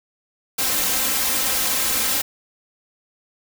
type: noise with comb filter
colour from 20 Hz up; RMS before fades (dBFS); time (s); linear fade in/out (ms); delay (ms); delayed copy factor
white; -21; 0.58-2.22; 10; 3.8; +0.7
effects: none